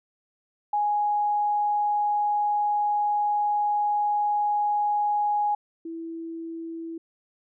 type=tone pair in turn; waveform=sine; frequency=830.6 / 329.6 Hz; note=G#5 / E4; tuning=0 / 0 cents; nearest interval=octave + major third; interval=1600 cents; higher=first; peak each=-21 / -32 dBFS; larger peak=first; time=0.73-5.55 / 5.85-6.98 s; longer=first; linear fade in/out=5 ms; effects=none